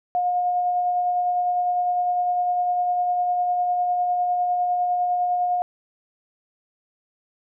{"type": "tone with tremolo", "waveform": "sine", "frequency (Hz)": 716, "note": "F5", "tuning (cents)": 43, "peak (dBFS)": -18, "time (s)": [0.15, 5.62], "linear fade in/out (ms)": 0, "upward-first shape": "sine", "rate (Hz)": 9.9, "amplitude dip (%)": 25, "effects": []}